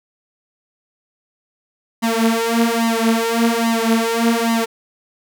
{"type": "tone with flanger", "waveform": "sawtooth", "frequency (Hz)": 229.1, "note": "A#3", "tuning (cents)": -30, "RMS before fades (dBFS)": -17, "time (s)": [2.02, 4.66], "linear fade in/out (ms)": 20, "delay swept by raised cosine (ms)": [1, 6.5], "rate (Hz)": 1.2, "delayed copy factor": 1, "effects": []}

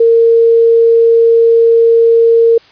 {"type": "tone", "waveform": "sine", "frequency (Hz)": 460, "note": "A#4", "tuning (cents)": -23, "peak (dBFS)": -4, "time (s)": [0, 2.58], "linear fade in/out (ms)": 5, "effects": ["white hiss -43 dBFS RMS until 2.71 s", "resampled to 11025 Hz"]}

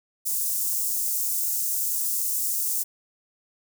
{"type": "high-pass noise", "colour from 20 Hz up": "white", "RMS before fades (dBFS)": -26, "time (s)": [0.25, 2.84], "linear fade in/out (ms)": 20, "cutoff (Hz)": 6700, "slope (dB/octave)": 24, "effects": []}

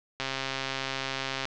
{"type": "click train", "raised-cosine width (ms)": 0.2, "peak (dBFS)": -13, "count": 169, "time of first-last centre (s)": [0.2, 1.454], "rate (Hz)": 134, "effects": ["low-pass 5000 Hz 12 dB/octave"]}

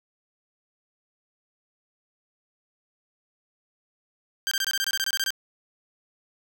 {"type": "tone bursts", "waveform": "15% pulse", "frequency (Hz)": 1579, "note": "G6", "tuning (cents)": 12, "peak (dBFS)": -17, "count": 13, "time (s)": [4.47, 5.305], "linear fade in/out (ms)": 0, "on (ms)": 43, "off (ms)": 23, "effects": []}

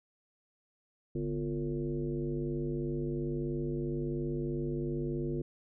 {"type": "tone with frequency modulation", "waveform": "sine", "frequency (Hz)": 246.9, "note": "B3", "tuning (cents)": 0, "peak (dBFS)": -31, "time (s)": [1.15, 5.42], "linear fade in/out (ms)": 5, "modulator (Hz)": 103, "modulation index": 1.7, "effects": []}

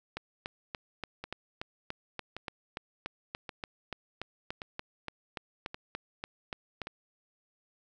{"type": "two click trains", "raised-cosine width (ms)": 0.3, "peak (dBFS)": [-20, -23], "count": [24, 6], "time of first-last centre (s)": [[0.17, 6.817], [1.24, 6.871]], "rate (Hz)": [3.46, 0.888], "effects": []}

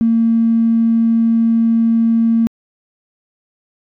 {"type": "tone", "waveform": "triangle", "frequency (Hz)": 228.3, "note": "A#3", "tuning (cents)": -36, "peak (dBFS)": -6, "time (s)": [0.01, 2.47], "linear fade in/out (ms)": 0, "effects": ["tanh soft clip ceiling -8 dBFS"]}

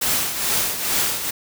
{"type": "noise with tremolo", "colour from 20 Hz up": "white", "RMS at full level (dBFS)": -19, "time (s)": [0.01, 1.31], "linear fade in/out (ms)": 10, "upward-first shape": "triangle", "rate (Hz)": 2.3, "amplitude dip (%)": 65, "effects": []}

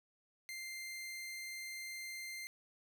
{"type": "tone", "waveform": "sawtooth", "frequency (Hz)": 2093, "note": "C7", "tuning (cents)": 0, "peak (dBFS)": -40, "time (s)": [0.49, 2.47], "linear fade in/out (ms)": 0, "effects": []}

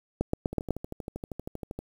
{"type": "two click trains", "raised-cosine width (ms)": 2, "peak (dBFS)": [-12, -22], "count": [5, 17], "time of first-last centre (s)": [[0.21, 0.707], [0.53, 1.79]], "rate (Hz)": [8.05, 12.7], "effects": ["8-bit"]}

